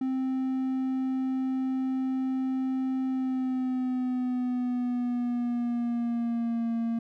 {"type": "tone with pitch glide", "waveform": "triangle", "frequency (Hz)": [261.6, 230.4], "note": ["C4", "A#3"], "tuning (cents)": [0, -20], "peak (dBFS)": -24, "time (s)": [0.01, 6.99], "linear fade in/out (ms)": 5, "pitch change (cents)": -220, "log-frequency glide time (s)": [3.07, 6.74], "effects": []}